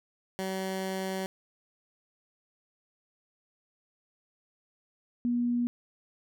15% pulse / sine tone pair in turn, 190 / 241 Hz, F#3 / B3, +46 / -42 cents, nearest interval major third, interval 412 cents, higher second, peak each -25 dBFS, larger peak neither, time 0.39-1.26 / 5.25-5.67 s, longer first, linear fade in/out 0 ms, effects none

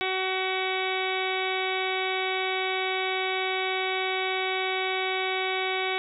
harmonic tone, 376.4 Hz, F#4, 30 cents sharp, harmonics 1 / 2 / 3 / 4 / 5 / 6 / 7 / 8 / 9 / 10, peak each -31 / -32 / -37 / -37 / -39 / -31 / -39 / -40 / -37 / -38 dBFS, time 0.01-5.98 s, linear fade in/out 0 ms, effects none

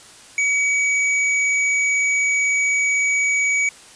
square tone, 2269 Hz, C#7, 40 cents sharp, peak -17 dBFS, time 0.38-3.69 s, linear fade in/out 2 ms, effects white hiss -44 dBFS RMS until 3.95 s + resampled to 22050 Hz

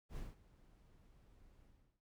brown noise with ADSR envelope, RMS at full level -45 dBFS, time 0.09-2.01 s, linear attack 82 ms, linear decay 180 ms, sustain -20 dB, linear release 380 ms, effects none

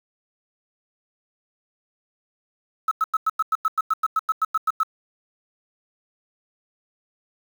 triangle tone bursts, 1296 Hz, E6, 30 cents flat, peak -13 dBFS, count 16, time 2.88-4.833 s, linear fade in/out 5 ms, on 33 ms, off 95 ms, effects tanh soft clip ceiling -15 dBFS + 7-bit

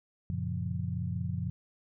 sine chord, Gb major seventh, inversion none, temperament equal, 92.5 / 116.54 / 138.59 / 174.61 Hz, Gb2 / Bb2 / Db3 / F3, 0 / 0 / 0 / 0 cents, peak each -35 / -37 / -38 / -36 dBFS, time 0.3-1.5 s, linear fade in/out 0 ms, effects none

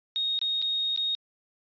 sine tone with dropouts, 3729 Hz, A#7, in tune, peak -25 dBFS, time 0.16-1.15 s, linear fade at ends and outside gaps 0 ms, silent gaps 0.39-0.415 / 0.617-0.624 / 0.962-0.975 s, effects resampled to 11025 Hz

